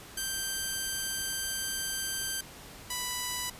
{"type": "tone pair in turn", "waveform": "5% pulse", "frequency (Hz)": [1568, 987.8], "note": ["G6", "B5"], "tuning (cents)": [0, 0], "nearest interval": "minor sixth", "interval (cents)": 800, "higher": "first", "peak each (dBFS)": [-20, -20], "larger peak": "neither", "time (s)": [[0.17, 2.41], [2.9, 3.5]], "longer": "first", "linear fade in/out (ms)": 5, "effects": ["pink hiss -48 dBFS RMS until 3.59 s", "resampled to 32000 Hz"]}